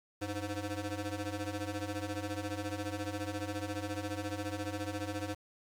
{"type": "ring-modulated tone", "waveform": "20% pulse", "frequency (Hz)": 205.6, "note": "G#3", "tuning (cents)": -17, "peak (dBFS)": -28, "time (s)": [0.21, 5.35], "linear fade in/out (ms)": 10, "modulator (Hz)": 110, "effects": ["low-pass 11000 Hz 12 dB/octave", "9-bit"]}